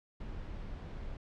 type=noise; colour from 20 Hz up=brown; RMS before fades=-42 dBFS; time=0.2-1.17 s; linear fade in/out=5 ms; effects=low-pass 4000 Hz 12 dB/octave

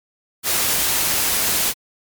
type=noise; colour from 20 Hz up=white; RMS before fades=-19 dBFS; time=0.43-1.74 s; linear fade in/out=50 ms; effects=MP3 96 kbps

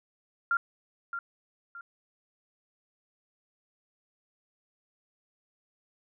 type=tone with echo; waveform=sine; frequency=1389 Hz; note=F6; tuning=10 cents flat; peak=-23 dBFS; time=0.51-0.57 s; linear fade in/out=2 ms; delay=620 ms; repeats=2; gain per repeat=-9 dB; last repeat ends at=1.81 s; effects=none

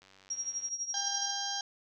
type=click train; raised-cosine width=0.2 ms; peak=-40 dBFS; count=65; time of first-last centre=0.02-0.685 s; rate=96.2 Hz
type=tone with tremolo; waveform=sine; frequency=5640 Hz; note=F8; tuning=16 cents sharp; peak=-30 dBFS; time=0.3-1.31 s; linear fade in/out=5 ms; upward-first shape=triangle; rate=12 Hz; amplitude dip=85%
type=harmonic tone; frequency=800 Hz; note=G5; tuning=35 cents sharp; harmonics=1 / 2 / 4 / 5 / 6 / 7 / 8; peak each=-39 / -43 / -40 / -44 / -41 / -38 / -42 dBFS; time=0.94-1.61 s; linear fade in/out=2 ms
effects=none

